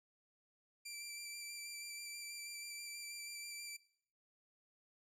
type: tone with vibrato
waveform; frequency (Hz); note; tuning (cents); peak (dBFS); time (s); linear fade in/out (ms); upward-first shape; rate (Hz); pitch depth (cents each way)
15% pulse; 2349; D7; 0; -39; 0.85-3.77; 10; square; 6.2; 15
effects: noise-tail reverb RT60 0.6 s tail -19 dB re dry